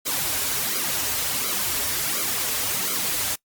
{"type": "noise with flanger", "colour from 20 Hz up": "white", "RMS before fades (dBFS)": -25, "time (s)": [0.05, 3.36], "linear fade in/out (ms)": 20, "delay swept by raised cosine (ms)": [1.1, 6], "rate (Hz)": 1.4, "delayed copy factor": -1, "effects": ["noise-tail reverb RT60 0.1 s tail -22 dB re dry", "Opus 48 kbps"]}